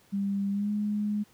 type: tone with pitch glide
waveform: sine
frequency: 198.7 to 208.5 Hz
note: G3 to G#3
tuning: +24 to +7 cents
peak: -26 dBFS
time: 0.12-1.24 s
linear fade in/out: 20 ms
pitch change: +83 cents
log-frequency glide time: 0.51-0.71 s
effects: pink hiss -61 dBFS RMS until 1.33 s + high-pass 60 Hz 12 dB/octave